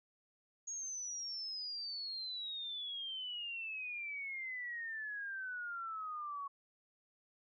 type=exponential sweep; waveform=sine; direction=down; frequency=6660 to 1108.7 Hz; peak=-40 dBFS; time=0.67-6.48 s; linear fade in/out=10 ms; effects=none